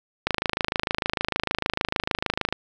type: click train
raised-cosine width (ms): 0.3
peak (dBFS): -6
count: 61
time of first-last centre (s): 0.27-2.526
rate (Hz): 26.6
effects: none